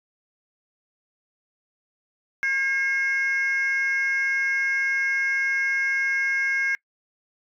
sine tone pair together, 1618.2 / 2160 Hz, G#6 / C#7, -45 / -45 cents, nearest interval perfect fourth, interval 500 cents, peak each -22 dBFS, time 2.43-6.75 s, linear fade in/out 0 ms, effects noise-tail reverb RT60 0.1 s tail -25 dB re dry + tanh soft clip ceiling -17 dBFS

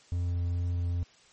triangle tone with vibrato, 87.31 Hz, F2, in tune, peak -25 dBFS, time 0.12-1.03 s, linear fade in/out 0 ms, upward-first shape triangle, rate 2.3 Hz, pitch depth 10 cents each way, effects white hiss -59 dBFS RMS until 1.32 s + MP3 32 kbps

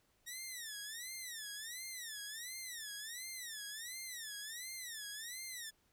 10% pulse tone with vibrato, 1865 Hz, A#6, in tune, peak -35 dBFS, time 0.26-5.71 s, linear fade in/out 20 ms, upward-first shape sine, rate 1.4 Hz, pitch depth 210 cents each way, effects pink hiss -75 dBFS RMS until 5.92 s

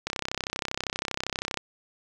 click train, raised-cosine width 0.2 ms, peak -11 dBFS, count 50, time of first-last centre 0.07-1.573 s, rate 32.6 Hz, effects none

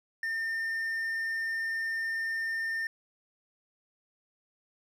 triangle tone, 1809 Hz, A6, 48 cents sharp, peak -28 dBFS, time 0.23-2.87 s, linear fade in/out 2 ms, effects none

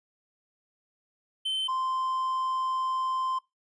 triangle tone pair in turn, 3081 / 1040.7 Hz, G7 / C6, -31 / -10 cents, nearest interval octave + perfect fifth, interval 1879 cents, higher first, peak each -25 dBFS, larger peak neither, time 1.45-1.68 / 1.68-3.39 s, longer second, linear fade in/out 10 ms, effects noise-tail reverb RT60 0.2 s tail -22 dB re dry + resampled to 22050 Hz

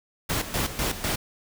pink noise with tremolo, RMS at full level -26 dBFS, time 0.29-1.16 s, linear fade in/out 10 ms, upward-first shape square, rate 4 Hz, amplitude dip 70%, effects none

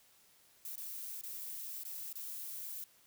violet noise with dropouts, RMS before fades -44 dBFS, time 0.65-2.84 s, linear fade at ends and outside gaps 1 ms, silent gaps 0.757-0.778 / 1.212-1.235 / 1.835-1.851 / 2.128-2.155 s, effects white hiss -66 dBFS RMS until 3.06 s

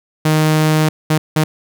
sawtooth tone bursts at uneven times, 155.4 Hz, D#3, 2 cents flat, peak -7 dBFS, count 3, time 0.25-0.89 / 1.1-1.18 / 1.36-1.44 s, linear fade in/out 5 ms, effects none

